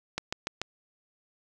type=click train; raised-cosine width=0.2 ms; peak=-13 dBFS; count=4; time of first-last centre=0.18-0.616 s; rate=6.88 Hz; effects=none